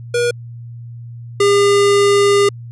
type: tone pair in turn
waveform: square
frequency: 480 / 403.6 Hz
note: B4 / G#4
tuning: -49 / -49 cents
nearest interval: minor third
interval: 300 cents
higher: first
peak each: -14 / -10 dBFS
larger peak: second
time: 0.14-0.31 / 1.4-2.49 s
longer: second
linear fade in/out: 5 ms
effects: added 118 Hz sine -29 dBFS peak until 2.71 s + resampled to 24000 Hz